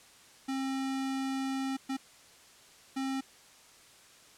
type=tone bursts at uneven times; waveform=square; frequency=267.4 Hz; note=C4; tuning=38 cents sharp; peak=-32 dBFS; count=3; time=0.48-1.77 / 1.89-1.97 / 2.96-3.21 s; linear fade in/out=10 ms; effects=white hiss -57 dBFS RMS until 4.37 s + low-pass 9000 Hz 12 dB/octave